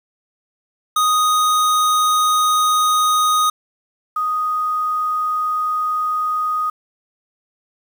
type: tone pair in turn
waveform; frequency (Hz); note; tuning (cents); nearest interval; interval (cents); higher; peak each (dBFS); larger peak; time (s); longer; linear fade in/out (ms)
square / sine; 1244.5 / 1244.5; D#6 / D#6; 0 / 0; unison; 0; neither; -14 / -17; first; 0.96-3.5 / 4.16-6.7; neither; 5
effects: 7-bit